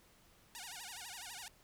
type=tone with vibrato; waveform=5% pulse; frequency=830.6 Hz; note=G#5; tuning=in tune; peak=-34 dBFS; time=0.55-1.48 s; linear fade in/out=0 ms; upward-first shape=sine; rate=12 Hz; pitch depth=270 cents each way; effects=pink hiss -66 dBFS RMS until 1.63 s